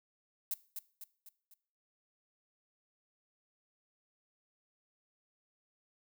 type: noise with echo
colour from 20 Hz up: violet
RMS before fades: -35 dBFS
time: 0.51-0.54 s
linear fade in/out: 2 ms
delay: 250 ms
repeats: 4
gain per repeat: -6 dB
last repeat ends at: 1.54 s
effects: noise-tail reverb RT60 0.5 s tail -20 dB re dry